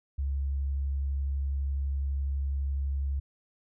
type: tone with vibrato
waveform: sine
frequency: 69 Hz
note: C#2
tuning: 7 cents flat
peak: -27 dBFS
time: 0.18-3.2 s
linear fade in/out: 10 ms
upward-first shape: triangle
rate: 12 Hz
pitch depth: 12 cents each way
effects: none